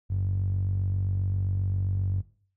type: tone with band-pass filter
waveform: sawtooth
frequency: 47.54 Hz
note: F#1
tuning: 48 cents sharp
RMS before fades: -27 dBFS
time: 0.09-2.22 s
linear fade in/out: 20 ms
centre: 96 Hz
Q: 4.7
effects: noise-tail reverb RT60 0.5 s tail -19 dB re dry